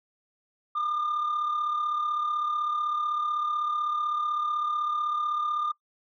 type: tone pair together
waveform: sine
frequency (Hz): 1202.1 / 1238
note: D6 / D#6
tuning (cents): +40 / -9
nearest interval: minor second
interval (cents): 51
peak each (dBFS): -24 / -33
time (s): 0.75-5.72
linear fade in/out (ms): 10
effects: noise-tail reverb RT60 0.1 s tail -23 dB re dry + tanh soft clip ceiling -23 dBFS